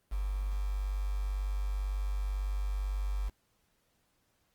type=tone with quantisation; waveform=sine; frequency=49 Hz; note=G1; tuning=in tune; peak=-30 dBFS; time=0.11-3.3 s; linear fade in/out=20 ms; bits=8; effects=pink hiss -74 dBFS RMS until 4.54 s + Opus 32 kbps